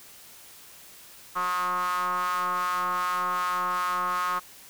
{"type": "ring-modulated tone", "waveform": "square", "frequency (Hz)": 89.9, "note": "F#2", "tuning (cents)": -49, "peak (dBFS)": -23, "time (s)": [1.35, 4.4], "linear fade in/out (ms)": 20, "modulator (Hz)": 1170, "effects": ["white hiss -49 dBFS RMS until 4.69 s"]}